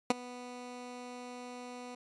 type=tone with ADSR envelope; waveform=15% pulse; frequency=246.9 Hz; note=B3; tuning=in tune; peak=-15 dBFS; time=0.1-1.95 s; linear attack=4 ms; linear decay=19 ms; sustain=-22 dB; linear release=5 ms; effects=resampled to 22050 Hz